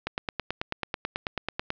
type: click train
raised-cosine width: 0.3 ms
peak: -12 dBFS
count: 16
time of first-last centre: 0.07-1.704 s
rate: 9.18 Hz
effects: low-pass 5000 Hz 12 dB/octave